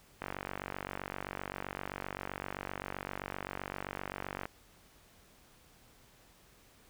click train, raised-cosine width 0.5 ms, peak -22 dBFS, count 203, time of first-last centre 0.22-4.455 s, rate 47.7 Hz, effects pink hiss -62 dBFS RMS until 6.89 s

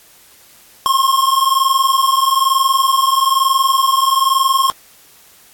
square tone pair together, 1062 / 1083.1 Hz, C6 / C#6, +25 / -40 cents, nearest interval unison, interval 35 cents, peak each -15 dBFS, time 0.86-4.7 s, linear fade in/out 0 ms, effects white hiss -46 dBFS RMS until 5.53 s + AAC 64 kbps

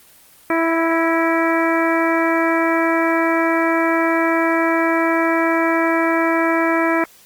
harmonic tone with a mistuned harmonic, 329.6 Hz, E4, in tune, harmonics 1 / 2 / 3 / 4 / 5 / 6 / 7, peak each -18 / -21 / -23 / -24 / -25 / -26 / -26 dBFS, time 0.5-7.04 s, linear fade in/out 2 ms, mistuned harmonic 6, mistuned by -33 cents, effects white hiss -48 dBFS RMS until 7.25 s + Opus 24 kbps

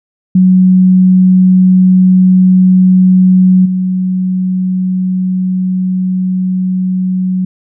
sine tone with level steps, 185 Hz, F#3, in tune, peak -3 / -10 dBFS, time 0.35-7.45 s, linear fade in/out 5 ms, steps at 3.65 s, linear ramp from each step 10 ms, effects none

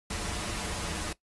pink noise with comb filter, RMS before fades -34 dBFS, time 0.1-1.13 s, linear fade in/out 5 ms, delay 7.7 ms, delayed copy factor -0.8, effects noise-tail reverb RT60 0.1 s tail -17 dB re dry + resampled to 24000 Hz

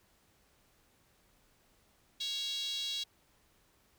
5% pulse tone with high-pass filter, 554.4 Hz, C#5, in tune, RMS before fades -37 dBFS, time 2.2-3.04 s, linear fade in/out 10 ms, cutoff 3600 Hz, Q 9, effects pink hiss -69 dBFS RMS until 3.98 s

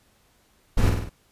brown noise with echo, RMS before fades -18 dBFS, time 0.77-0.9 s, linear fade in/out 10 ms, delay 49 ms, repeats 4, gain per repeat -4 dB, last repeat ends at 1.096 s, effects pink hiss -62 dBFS RMS until 1.31 s + resampled to 32000 Hz

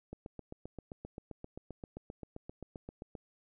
click train, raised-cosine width 2 ms, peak -30 dBFS, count 24, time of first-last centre 0.13-3.152 s, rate 7.61 Hz, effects none

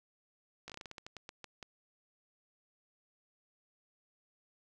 slowing click train, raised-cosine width 0.2 ms, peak -28 dBFS, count 14, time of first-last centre 0.68-1.628 s, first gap 17 ms, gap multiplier 1.22, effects none

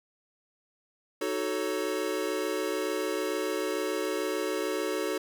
square chord, D# half-diminished seventh, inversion none, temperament equal with one note detuned, 311.1 / 373.2 / 440 / 554.4 Hz, D#4 / F#4 / A4 / C#5, 0 / +15 / 0 / 0 cents, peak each -36 / -34 / -34 / -36 dBFS, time 1.21-5.18 s, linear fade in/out 5 ms, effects none

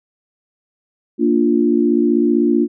sine chord, Bb major, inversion none, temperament equal, 233.1 / 293.7 / 349.2 Hz, Bb3 / D4 / F4, 0 / 0 / 0 cents, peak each -16 dBFS, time 1.18-2.68 s, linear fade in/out 50 ms, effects none

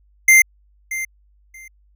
square tone with echo, 2091 Hz, C7, 2 cents flat, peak -8 dBFS, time 0.28-0.42 s, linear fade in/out 5 ms, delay 630 ms, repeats 2, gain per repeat -15 dB, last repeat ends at 1.68 s, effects added 50 Hz sine -53 dBFS peak until 1.95 s

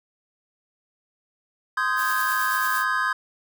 triangle chord, Ab major seventh, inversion first, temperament just, 1038.3 / 1245.9 / 1557.4 / 1661.2 Hz, C6 / Eb6 / G6 / Ab6, -14 / +2 / -12 / 0 cents, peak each -25 dBFS, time 1.77-3.13 s, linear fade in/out 5 ms
blue noise with tremolo, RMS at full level -32 dBFS, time 1.96-2.85 s, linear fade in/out 50 ms, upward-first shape sine, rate 9.1 Hz, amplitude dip 30%
effects none

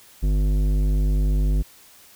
triangle tone with tanh clipping, 50 Hz, G1, 35 cents sharp, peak -19 dBFS, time 0.22-1.63 s, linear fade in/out 20 ms, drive 18 dB, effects white hiss -50 dBFS RMS until 2.15 s

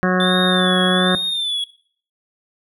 harmonic tone, 183.4 Hz, F#3, 15 cents flat, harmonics 1 / 2 / 3 / 4 / 6 / 7 / 8 / 9 / 10, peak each -16 / -22 / -23 / -26 / -26 / -28 / -27 / -24 / -30 dBFS, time 0.03-1.15 s, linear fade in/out 0 ms
triangle tone with vibrato, 3521 Hz, A7, in tune, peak -18 dBFS, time 0.2-1.64 s, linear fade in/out 2 ms, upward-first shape sine, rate 1.2 Hz, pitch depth 87 cents each way
effects noise-tail reverb RT60 0.5 s tail -18 dB re dry

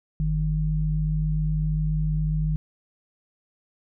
sine tone pair together, 49.17 / 154.9 Hz, G1 / D#3, +6 / -7 cents, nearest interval octave + minor sixth, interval 1987 cents, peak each -25 / -23 dBFS, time 0.2-2.56 s, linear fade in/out 0 ms, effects none

